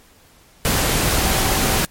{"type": "tone in noise", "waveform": "sine", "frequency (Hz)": 769, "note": "G5", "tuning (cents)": -33, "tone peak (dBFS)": -28, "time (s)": [1.2, 1.78], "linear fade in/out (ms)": 0, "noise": "pink", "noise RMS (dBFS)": -18, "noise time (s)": [0.65, 1.85], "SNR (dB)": -13, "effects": ["pink hiss -51 dBFS RMS until 1.9 s", "MP3 64 kbps"]}